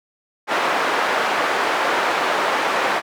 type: band-pass noise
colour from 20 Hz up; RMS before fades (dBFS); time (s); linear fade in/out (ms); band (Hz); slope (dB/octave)
white; -20; 0.47-3.02; 50; 440 to 1400; 12
effects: none